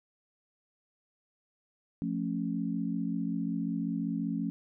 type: chord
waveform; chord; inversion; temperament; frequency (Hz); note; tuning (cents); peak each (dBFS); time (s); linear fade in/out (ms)
sine; F augmented; none; equal with one note detuned; 174.61 / 220 / 275.1; F3 / A3 / C#4; 0 / 0 / -13; -34; 2.02-4.5; 0
effects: none